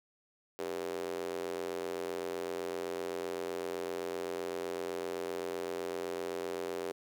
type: tone with high-pass filter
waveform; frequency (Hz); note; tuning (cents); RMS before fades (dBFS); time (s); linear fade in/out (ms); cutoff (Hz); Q
square; 43.91; F1; +10; -38; 0.59-6.92; 0; 420; 3.9
effects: 11-bit